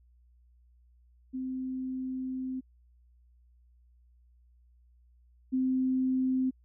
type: tone pair in turn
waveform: sine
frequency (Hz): 259.3 / 259.3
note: C4 / C4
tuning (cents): -15 / -15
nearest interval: unison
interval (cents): 0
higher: neither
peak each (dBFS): -32 / -25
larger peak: second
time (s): 1.33-2.61 / 5.52-6.51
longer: first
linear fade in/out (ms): 20
effects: added 60 Hz sine -59 dBFS peak until 6.64 s